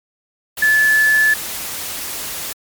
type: tone in noise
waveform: sine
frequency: 1732 Hz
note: A6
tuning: 28 cents flat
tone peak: -10 dBFS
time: 0.62-1.34 s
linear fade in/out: 5 ms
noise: white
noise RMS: -26 dBFS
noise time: 0.57-2.53 s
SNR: +13 dB
effects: MP3 96 kbps